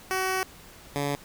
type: tone pair in turn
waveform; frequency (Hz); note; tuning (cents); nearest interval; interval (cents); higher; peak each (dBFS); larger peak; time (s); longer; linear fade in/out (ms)
10% pulse; 376.6 / 142.83; F#4 / D3; +31 / -48; octave + perfect fourth; 1679; first; -17 / -18; first; 0.11-0.43 / 0.96-1.15; first; 0
effects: pink hiss -49 dBFS RMS until 1.24 s

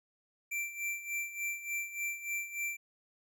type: tone with tremolo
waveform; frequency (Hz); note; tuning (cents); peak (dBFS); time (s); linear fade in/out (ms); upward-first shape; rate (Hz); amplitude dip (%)
square; 2349; D7; 0; -33; 0.51-2.77; 10; sine; 3.4; 75
effects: none

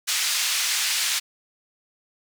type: band-pass noise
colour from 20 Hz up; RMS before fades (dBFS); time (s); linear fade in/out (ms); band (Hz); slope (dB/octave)
white; -24; 0.07-1.2; 20; 1800 to 6700; 12
effects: none

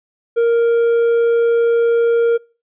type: tone with hard clipping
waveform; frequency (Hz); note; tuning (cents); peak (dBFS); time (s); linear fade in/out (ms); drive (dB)
sine; 466.2; A#4; 0; -12; 0.36-2.38; 20; 3
effects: noise-tail reverb RT60 0.4 s tail -26 dB re dry + resampled to 8000 Hz

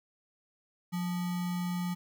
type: tone with sample-and-hold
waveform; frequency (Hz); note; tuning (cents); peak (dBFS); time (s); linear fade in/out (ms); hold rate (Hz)
sine; 177.9; F3; +32; -30; 0.92-1.95; 20; 1050
effects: none

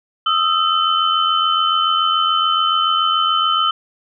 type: tone cluster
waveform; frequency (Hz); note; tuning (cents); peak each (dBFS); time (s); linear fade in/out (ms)
sine; 1246 / 1333 / 3052; D#6 / E6 / G7; +2 / +19 / -47; -18; 0.26-3.71; 5
effects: none

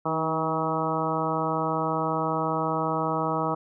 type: harmonic tone with a mistuned harmonic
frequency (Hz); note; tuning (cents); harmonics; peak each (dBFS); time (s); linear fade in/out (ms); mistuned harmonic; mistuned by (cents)
160; D#3; +49; 1 / 2 / 3 / 4 / 5 / 6 / 7 / 8; -32 / -32 / -32 / -32 / -32 / -32 / -32 / -32; 0.05-3.55; 10; 2; -29
effects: none

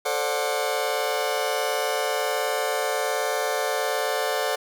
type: chord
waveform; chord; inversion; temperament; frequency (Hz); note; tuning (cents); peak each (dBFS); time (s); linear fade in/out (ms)
sawtooth; D dominant seventh; second; just; 440.5 / 528.6 / 587.3 / 734.2; A4 / C5 / D5 / F#5; +2 / +18 / 0 / -14; -25; 0.05-4.56; 10
effects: none

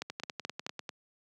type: two click trains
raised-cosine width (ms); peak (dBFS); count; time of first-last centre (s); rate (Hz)
0.2; -20 / -18; 9 / 4; 0.1-0.892 / 0.02-0.665; 10.1 / 4.65
effects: high-pass 150 Hz 12 dB/octave

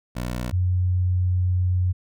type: tone pair in turn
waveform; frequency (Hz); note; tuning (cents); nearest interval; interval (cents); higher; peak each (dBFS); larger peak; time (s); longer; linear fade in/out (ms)
15% pulse / sine; 61 / 90.79; B1 / F#2; -21 / -32; perfect fifth; 689; second; -20 / -18; second; 0.15-0.52 / 0.52-1.93; second; 20
effects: none

